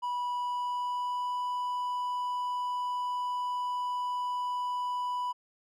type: tone with pitch glide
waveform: triangle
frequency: 980 to 988.5 Hz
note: B5 to B5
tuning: -14 to +1 cents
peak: -28 dBFS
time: 0.02-5.33 s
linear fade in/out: 20 ms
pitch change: +15 cents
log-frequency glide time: 0.33-1.4 s
effects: none